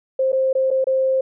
sine tone with dropouts, 527 Hz, C5, 12 cents sharp, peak -15 dBFS, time 0.19-1.21 s, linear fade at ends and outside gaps 5 ms, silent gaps 0.32-0.328 / 0.53-0.551 / 0.705-0.711 / 0.843-0.869 s, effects none

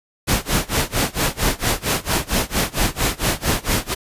pink noise with tremolo, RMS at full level -17 dBFS, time 0.27-3.95 s, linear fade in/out 20 ms, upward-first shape sine, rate 4.4 Hz, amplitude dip 95%, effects resampled to 32000 Hz

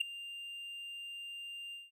triangle tone with ADSR envelope, 2794 Hz, F7, in tune, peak -23 dBFS, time 0-1.91 s, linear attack 12 ms, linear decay 5 ms, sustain -18 dB, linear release 180 ms, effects none

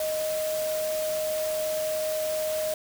sine tone in noise, 622.3 Hz, D#5, in tune, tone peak -26 dBFS, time 0-2.74 s, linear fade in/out 2 ms, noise white, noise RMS -36 dBFS, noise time 0-2.74 s, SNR +7 dB, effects none

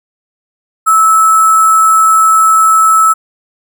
sine tone with sample-and-hold, 1306 Hz, E6, 17 cents flat, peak -4 dBFS, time 0.86-3.14 s, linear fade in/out 20 ms, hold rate 8820 Hz, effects none

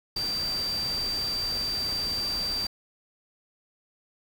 sine tone in noise, 4683 Hz, D8, 6 cents flat, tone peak -27 dBFS, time 0.16-2.67 s, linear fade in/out 5 ms, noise pink, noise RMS -38 dBFS, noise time 0.16-2.67 s, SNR +8 dB, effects none

